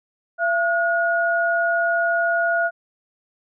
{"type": "tone pair together", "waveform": "sine", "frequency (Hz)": [678, 1443.7], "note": ["E5", "F#6"], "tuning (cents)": [49, -43], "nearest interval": "octave + minor second", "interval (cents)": 1308, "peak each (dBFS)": -20, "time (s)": [0.38, 2.71], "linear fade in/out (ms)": 50, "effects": []}